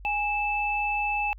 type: tone pair together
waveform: sine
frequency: 826.8 / 2632 Hz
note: G#5 / E7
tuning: -8 / -3 cents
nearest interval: octave + minor sixth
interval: 2005 cents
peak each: -27 dBFS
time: 0.05-1.33 s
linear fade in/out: 0 ms
effects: added 48 Hz sine -42 dBFS peak until 1.38 s